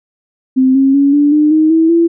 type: tone with pitch steps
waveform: sine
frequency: 260.5 / 270.2 / 280.2 / 290.5 / 301.3 / 312.5 / 324.1 / 336.1 Hz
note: C4 / C#4 / C#4 / D4 / D4 / D#4 / E4 / E4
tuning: -7 / -44 / +19 / -19 / +44 / +8 / -29 / +34 cents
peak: -6 dBFS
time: 0.56-2.08 s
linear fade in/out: 20 ms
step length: 190 ms
effects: none